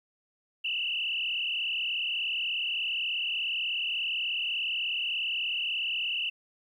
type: tone with frequency modulation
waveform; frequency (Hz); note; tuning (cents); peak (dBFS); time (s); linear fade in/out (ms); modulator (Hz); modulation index
sine; 2813; F7; +12; -28; 0.64-6.3; 10; 38.3; 4.2
effects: 11-bit